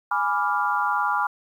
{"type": "chord", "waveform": "sine", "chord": "G# diminished seventh", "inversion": "none", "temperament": "equal", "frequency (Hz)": [830.6, 987.8, 1174.7, 1396.9], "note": ["G#5", "B5", "D6", "F6"], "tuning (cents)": [0, 0, 0, 0], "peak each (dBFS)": -26, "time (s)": [0.11, 1.27], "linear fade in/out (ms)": 5, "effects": ["9-bit"]}